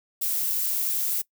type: noise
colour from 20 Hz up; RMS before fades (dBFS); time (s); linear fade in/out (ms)
violet; -26; 0.21-1.22; 10
effects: noise-tail reverb RT60 0.1 s tail -21 dB re dry